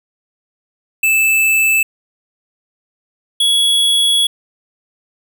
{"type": "tone pair in turn", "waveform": "square", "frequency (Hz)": [2631, 3360], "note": ["E7", "G#7"], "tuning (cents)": [-4, 19], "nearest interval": "major third", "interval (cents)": 423, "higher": "second", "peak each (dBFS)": -11, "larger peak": "neither", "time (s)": [[1.03, 1.83], [3.4, 4.27]], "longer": "second", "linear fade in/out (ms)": 5, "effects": []}